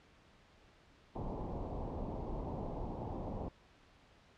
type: low-pass noise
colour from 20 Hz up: pink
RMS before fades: -41 dBFS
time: 1.15-3.49 s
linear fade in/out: 10 ms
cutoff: 970 Hz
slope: 48 dB/octave
effects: pink hiss -64 dBFS RMS until 4.37 s + low-pass 4000 Hz 12 dB/octave